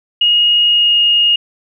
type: tone with pitch glide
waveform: sine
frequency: 2872 to 2855 Hz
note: F7 to F7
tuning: +48 to +37 cents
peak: -8 dBFS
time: 0.21-1.36 s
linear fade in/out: 5 ms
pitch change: -11 cents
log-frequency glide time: 0.66-0.99 s
effects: none